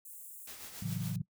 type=high-pass noise; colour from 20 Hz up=white; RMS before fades=-49 dBFS; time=0.05-0.47 s; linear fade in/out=5 ms; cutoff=7500 Hz; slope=48 dB/octave
type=noise with tremolo; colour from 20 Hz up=white; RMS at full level=-45 dBFS; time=0.47-1.16 s; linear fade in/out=2 ms; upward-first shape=triangle; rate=7.2 Hz; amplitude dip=55%
type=chord; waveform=sine; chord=F# minor seventh; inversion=first; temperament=equal with one note detuned; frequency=110.57 / 138.59 / 164.81 / 185 Hz; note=A2 / C#3 / E3 / F#3; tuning=+9 / 0 / 0 / 0 cents; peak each=-39 dBFS; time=0.82-1.22 s; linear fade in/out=5 ms
effects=noise-tail reverb RT60 0.1 s tail -21 dB re dry